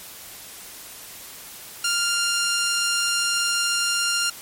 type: tone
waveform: 10% pulse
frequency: 1396.9 Hz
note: F6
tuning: in tune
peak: -12 dBFS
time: 1.84-4.3 s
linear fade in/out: 5 ms
effects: white hiss -40 dBFS RMS until 4.41 s + MP3 64 kbps